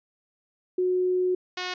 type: tone pair in turn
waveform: sine / 5% pulse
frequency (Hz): 365.5 / 363.6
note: F#4 / F#4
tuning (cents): -21 / -30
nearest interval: unison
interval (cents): 9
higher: first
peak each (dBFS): -21 / -18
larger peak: second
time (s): 0.78-1.35 / 1.57-1.74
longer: first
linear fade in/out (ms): 5
effects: resampled to 16000 Hz